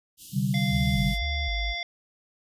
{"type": "band-stop noise", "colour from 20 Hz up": "white", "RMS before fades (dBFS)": -44, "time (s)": [0.17, 1.19], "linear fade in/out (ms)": 50, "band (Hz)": [330, 2800], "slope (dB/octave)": 96}
{"type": "chord", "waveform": "sine", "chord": "C suspended second", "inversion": "none", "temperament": "equal with one note detuned", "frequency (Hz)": [130.81, 146.83, 193.63], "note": ["C3", "D3", "G3"], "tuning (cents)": [0, 0, -21], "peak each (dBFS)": [-27, -28, -26], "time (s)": [0.32, 1.15], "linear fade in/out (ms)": 50}
{"type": "harmonic tone", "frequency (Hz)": 693, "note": "F5", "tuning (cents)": -14, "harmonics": [1, 3, 5, 7, 8], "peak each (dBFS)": [-38, -32, -34, -43, -43], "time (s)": [0.54, 1.83], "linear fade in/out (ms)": 2}
{"type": "tone with vibrato", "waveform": "sine", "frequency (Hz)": 61.74, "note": "B1", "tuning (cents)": 0, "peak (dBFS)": -27, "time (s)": [0.69, 1.75], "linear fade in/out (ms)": 50, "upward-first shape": "square", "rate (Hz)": 1.9, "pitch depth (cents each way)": 280}
{"effects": ["resampled to 32000 Hz"]}